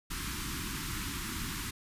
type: band-stop noise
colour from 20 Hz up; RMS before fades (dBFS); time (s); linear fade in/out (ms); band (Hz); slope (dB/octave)
pink; -37; 0.1-1.71; 10; 350 to 990; 48
effects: resampled to 32000 Hz